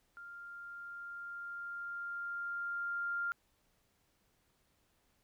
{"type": "tone with level ramp", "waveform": "sine", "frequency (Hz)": 1396.9, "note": "F6", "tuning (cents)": 0, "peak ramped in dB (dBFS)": [-47, -33], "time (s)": [0.17, 3.32], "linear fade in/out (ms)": 0, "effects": ["pink hiss -75 dBFS RMS until 5.23 s"]}